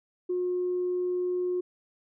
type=tone; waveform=sine; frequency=360.3 Hz; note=F#4; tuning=46 cents flat; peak=-25 dBFS; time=0.29-1.61 s; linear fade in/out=10 ms; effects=tanh soft clip ceiling -21 dBFS